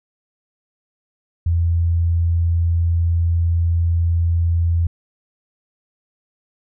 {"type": "tone", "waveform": "sine", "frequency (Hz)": 84.5, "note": "E2", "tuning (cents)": 43, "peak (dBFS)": -14, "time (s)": [1.46, 4.87], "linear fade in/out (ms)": 5, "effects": []}